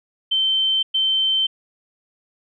sine tone bursts at uneven times, 3100 Hz, G7, 20 cents flat, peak -16 dBFS, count 2, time 0.31-0.83 / 0.94-1.47 s, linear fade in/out 10 ms, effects none

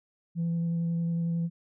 sine tone with vibrato, 168.2 Hz, E3, 35 cents sharp, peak -24 dBFS, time 0.35-1.5 s, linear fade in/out 50 ms, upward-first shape square, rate 11 Hz, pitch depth 8 cents each way, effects tanh soft clip ceiling -24 dBFS

